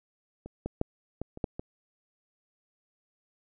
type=clicks; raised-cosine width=2 ms; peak=-28 / -19 / -13 / -20 / -28 / -15 / -22 dBFS; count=7; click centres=0.46 / 0.66 / 0.814 / 1.216 / 1.374 / 1.442 / 1.595 s; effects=none